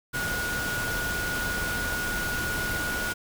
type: tone in noise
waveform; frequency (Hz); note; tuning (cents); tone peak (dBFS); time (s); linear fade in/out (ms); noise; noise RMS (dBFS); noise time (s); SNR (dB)
sine; 1448; F#6; -38; -29; 0.13-3.14; 20; pink; -32; 0.13-3.14; 0
effects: none